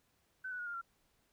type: tone with pitch steps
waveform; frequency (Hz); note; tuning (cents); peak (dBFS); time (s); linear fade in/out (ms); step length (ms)
sine; 1521 / 1482 / 1443.9 / 1406.9 / 1370.8; F#6 / F#6 / F#6 / F6 / F6; +47 / +2 / -43 / +12 / -33; -39; 0.44-0.815; 10; 75
effects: pink hiss -75 dBFS RMS until 1.32 s